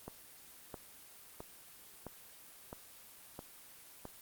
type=click train; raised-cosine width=1 ms; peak=-29 dBFS; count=7; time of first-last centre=0.08-4.054 s; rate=1.51 Hz; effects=white hiss -56 dBFS RMS until 4.21 s + Opus 24 kbps